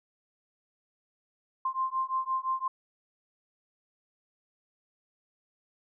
sine beating tone pair, 1046.5 / 1052.3 Hz, C6 / C6, 0 / +10 cents, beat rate 5.8 Hz, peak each -31 dBFS, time 1.65-2.68 s, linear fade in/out 5 ms, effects none

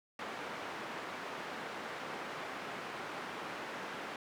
white band-pass noise, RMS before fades -43 dBFS, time 0.19-4.16 s, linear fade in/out 2 ms, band 200 to 1600 Hz, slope 12 dB/octave, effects none

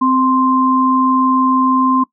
sine tone pair together, 259.9 / 1046.5 Hz, C4 / C6, -11 / 0 cents, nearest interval 2 octaves, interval 2411 cents, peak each -13 dBFS, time 0.01-2.04 s, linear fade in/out 10 ms, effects noise-tail reverb RT60 0.1 s tail -20 dB re dry

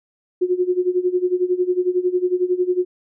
sine tone with tremolo, 362.2 Hz, F#4, 37 cents flat, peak -13 dBFS, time 0.41-2.85 s, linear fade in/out 10 ms, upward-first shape sine, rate 11 Hz, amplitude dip 85%, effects none

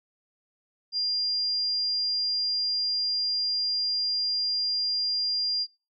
sine tone, 4800 Hz, D8, 37 cents sharp, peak -24 dBFS, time 0.92-5.67 s, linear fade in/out 50 ms, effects noise-tail reverb RT60 0.3 s tail -24 dB re dry

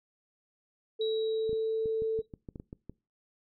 sine tone with pitch glide, 440 to 443.8 Hz, A4 to A4, 0 to +15 cents, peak -27 dBFS, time 0.99-2.22 s, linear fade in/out 20 ms, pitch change +15 cents, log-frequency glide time 1.11-1.8 s
sine tone with exponential decay, 3870 Hz, B7, 36 cents flat, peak -36 dBFS, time 1.01-2.26 s, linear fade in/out 2 ms, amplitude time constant 270 ms
clicks, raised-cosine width 3 ms, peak -29 dBFS, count 11, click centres 1.494 / 1.53 / 1.858 / 2.021 / 2.19 / 2.338 / 2.488 / 2.558 / 2.599 / 2.729 / 2.896 s
effects noise-tail reverb RT60 0.3 s tail -23 dB re dry

